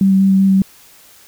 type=tone with vibrato; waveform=sine; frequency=192.9 Hz; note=G3; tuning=28 cents flat; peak=-8 dBFS; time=0.01-0.62 s; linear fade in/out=2 ms; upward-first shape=square; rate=5.2 Hz; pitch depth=9 cents each way; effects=white hiss -45 dBFS RMS until 1.27 s